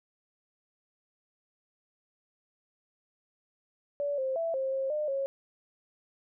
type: tone with pitch steps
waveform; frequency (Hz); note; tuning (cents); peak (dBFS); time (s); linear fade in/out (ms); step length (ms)
sine; 574 / 527 / 663 / 532 / 536 / 604 / 546; D5 / C5 / E5 / C5 / C5 / D5 / C#5; -40 / +12 / +10 / +29 / +42 / +48 / -26; -28; 4-5.26; 0; 180
effects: none